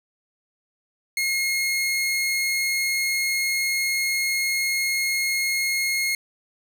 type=tone; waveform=sawtooth; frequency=2153 Hz; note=C7; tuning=49 cents sharp; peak=-18 dBFS; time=1.17-6.15 s; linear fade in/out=2 ms; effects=none